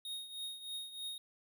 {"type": "tone with tremolo", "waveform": "square", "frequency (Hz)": 3729, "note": "A#7", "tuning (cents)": 0, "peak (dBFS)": -39, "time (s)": [0.05, 1.18], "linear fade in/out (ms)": 2, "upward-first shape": "triangle", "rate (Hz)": 3.2, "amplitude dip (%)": 75, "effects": []}